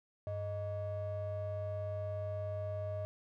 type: ring-modulated tone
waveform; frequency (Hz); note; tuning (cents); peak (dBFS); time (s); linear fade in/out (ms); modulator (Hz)
triangle; 261.6; C4; 0; -31; 0.27-3.05; 0; 360
effects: none